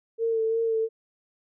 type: tone with vibrato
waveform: sine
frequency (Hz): 450.9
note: A4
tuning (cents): +42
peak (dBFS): -22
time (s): 0.18-0.89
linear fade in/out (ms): 50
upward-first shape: sine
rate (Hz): 2.9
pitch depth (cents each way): 26
effects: none